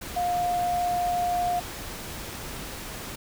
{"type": "tone in noise", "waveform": "sine", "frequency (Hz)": 708, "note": "F5", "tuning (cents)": 23, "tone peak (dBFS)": -23, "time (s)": [0.16, 1.6], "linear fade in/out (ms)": 10, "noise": "pink", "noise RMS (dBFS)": -37, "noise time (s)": [0.01, 3.16], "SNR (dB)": 11, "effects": []}